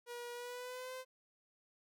sawtooth tone with pitch glide, 480.6 to 515.1 Hz, B4 to C5, -47 to -27 cents, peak -40 dBFS, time 0.06-1.05 s, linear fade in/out 50 ms, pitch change +120 cents, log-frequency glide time 0.33-0.94 s, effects none

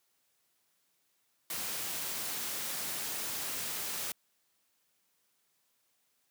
white noise, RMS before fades -37 dBFS, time 1.5-4.12 s, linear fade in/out 2 ms, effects white hiss -75 dBFS RMS until 6.3 s + high-pass 100 Hz 12 dB/octave

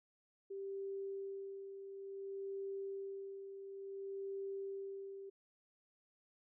sine tone with tremolo, 392 Hz, G4, in tune, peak -40 dBFS, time 0.5-5.3 s, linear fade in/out 10 ms, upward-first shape sine, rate 0.57 Hz, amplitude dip 55%, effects none

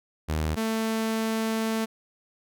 sawtooth tone pair in turn, 77.78 / 222.4 Hz, D#2 / A3, 0 / +19 cents, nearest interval octave + tritone, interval 1819 cents, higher second, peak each -21 dBFS, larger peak neither, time 0.28-0.56 / 0.56-1.86 s, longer second, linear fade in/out 20 ms, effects none

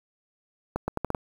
accelerating click train, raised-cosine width 1 ms, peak -13 dBFS, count 6, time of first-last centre 0.76-1.148 s, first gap 120 ms, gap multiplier 0.78, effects 7-bit

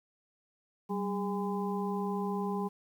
harmonic tone with a mistuned harmonic, 204 Hz, G#3, 31 cents flat, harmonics 1 / 2 / 4 / 5, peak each -33 / -36 / -39 / -40 dBFS, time 0.89-2.69 s, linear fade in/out 20 ms, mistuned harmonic 1, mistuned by -96 cents, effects 10-bit

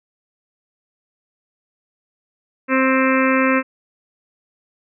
harmonic tone, 262.9 Hz, C4, 8 cents sharp, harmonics 1 / 2 / 4 / 5 / 6 / 7 / 8 / 9 / 10, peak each -17 / -20 / -23 / -24 / -25 / -25 / -26 / -27 / -27 dBFS, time 2.68-3.63 s, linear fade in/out 50 ms, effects none

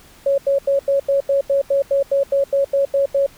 sine tone bursts, 554.4 Hz, C#5, in tune, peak -13 dBFS, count 15, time 0.26-3.264 s, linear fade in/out 5 ms, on 120 ms, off 86 ms, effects pink hiss -47 dBFS RMS until 3.37 s

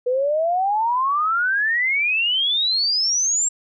sine exponential sweep, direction up, 485.6 to 7600 Hz, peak -17 dBFS, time 0.06-3.49 s, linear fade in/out 10 ms, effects none

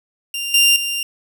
sawtooth tone with level steps, 2790 Hz, F7, 2 cents flat, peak -19 / -7 / -17 dBFS, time 0.34-1.03 s, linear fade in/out 2 ms, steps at 0.54 / 0.76 s, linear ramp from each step 2 ms, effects none

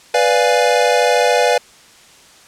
square chord, B diminished seventh, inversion none, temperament equal, 493.9 / 587.3 / 698.5 / 830.6 Hz, B4 / D5 / F5 / Ab5, 0 / 0 / 0 / 0 cents, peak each -16 / -18 / -18 / -20 dBFS, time 0.14-1.58 s, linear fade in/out 5 ms, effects white hiss -45 dBFS RMS until 2.47 s + low-pass 8000 Hz 12 dB/octave

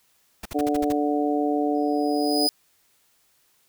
pink noise bursts, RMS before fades -34 dBFS, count 7, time 0.43-0.924 s, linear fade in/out 5 ms, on 26 ms, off 52 ms
harmonic tone, 146.83 Hz, D3, in tune, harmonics 2 / 3 / 4 / 5, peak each -23 / -27 / -30 / -27 dBFS, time 0.54-2.48 s, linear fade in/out 20 ms
40% pulse tone with exponential growth, 4978 Hz, D#8, in tune, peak -18 dBFS, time 1.75-2.49 s, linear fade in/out 0 ms, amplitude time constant 160 ms
effects white hiss -64 dBFS RMS until 3.68 s

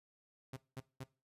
sawtooth tone bursts, 131.7 Hz, C3, 12 cents sharp, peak -39 dBFS, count 3, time 0.53-1.038 s, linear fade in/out 5 ms, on 36 ms, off 200 ms, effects noise-tail reverb RT60 0.3 s tail -19 dB re dry + resampled to 32000 Hz

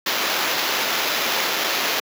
white noise with sample-and-hold, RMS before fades -22 dBFS, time 0.06-2 s, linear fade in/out 5 ms, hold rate 8820 Hz, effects high-pass 300 Hz 12 dB/octave

